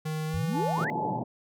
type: tone with pitch glide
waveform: square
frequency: 156 to 163.57 Hz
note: D#3 to E3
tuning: +5 to -13 cents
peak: -30 dBFS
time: 0.05-0.85 s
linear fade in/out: 10 ms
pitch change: +82 cents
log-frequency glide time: 0.27-0.41 s
type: exponential sweep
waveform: sine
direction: up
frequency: 77.7 to 2085 Hz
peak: -29 dBFS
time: 0.34-0.9 s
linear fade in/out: 0 ms
type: tone with tremolo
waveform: sine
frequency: 861 Hz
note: A5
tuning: 38 cents flat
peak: -28 dBFS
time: 0.52-1.22 s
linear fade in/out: 50 ms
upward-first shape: sine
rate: 2.4 Hz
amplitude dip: 65%
type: band-pass noise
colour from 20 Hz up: pink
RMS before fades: -33 dBFS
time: 0.77-1.24 s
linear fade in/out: 10 ms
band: 110 to 940 Hz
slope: 96 dB/octave
effects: none